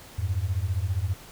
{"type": "beating tone pair", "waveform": "sine", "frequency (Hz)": [86.1, 101.1], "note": ["F2", "G#2"], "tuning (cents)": [-24, -46], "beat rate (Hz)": 15, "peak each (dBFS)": -27, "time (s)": [0.18, 1.14], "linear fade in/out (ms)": 10, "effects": ["pink hiss -47 dBFS RMS until 1.31 s"]}